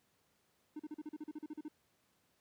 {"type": "tone bursts", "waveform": "triangle", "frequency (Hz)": 304.1, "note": "D#4", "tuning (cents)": -40, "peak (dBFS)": -39, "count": 13, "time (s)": [0.76, 1.683], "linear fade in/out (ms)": 5, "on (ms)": 35, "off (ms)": 39, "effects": ["pink hiss -75 dBFS RMS until 2.4 s", "high-pass 100 Hz 12 dB/octave"]}